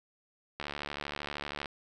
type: click train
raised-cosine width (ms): 0.3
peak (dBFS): -20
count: 78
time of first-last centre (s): 0.6-1.658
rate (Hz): 72.8
effects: none